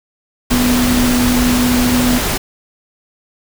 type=tone in noise; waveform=sine; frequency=246.9 Hz; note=B3; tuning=in tune; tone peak=-12 dBFS; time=0.51-2.19 s; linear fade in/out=10 ms; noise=pink; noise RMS=-17 dBFS; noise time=0.5-2.38 s; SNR=+2 dB; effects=none